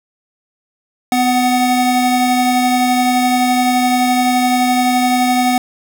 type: tone pair together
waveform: square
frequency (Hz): 251.5 / 742.8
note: B3 / F#5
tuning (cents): +32 / +7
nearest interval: octave + perfect fifth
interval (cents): 1875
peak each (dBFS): -15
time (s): 1.12-5.58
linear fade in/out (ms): 2
effects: none